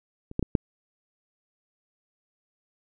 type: clicks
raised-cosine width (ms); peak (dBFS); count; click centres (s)
3; -27 / -12 / -13 / -7; 4; 0.314 / 0.394 / 0.427 / 0.552
effects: none